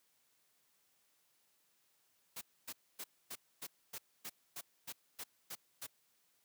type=noise bursts; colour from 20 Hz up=white; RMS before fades=-45 dBFS; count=12; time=2.36-5.868 s; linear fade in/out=10 ms; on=54 ms; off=260 ms; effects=white hiss -75 dBFS RMS until 6.44 s + high-pass 100 Hz 12 dB/octave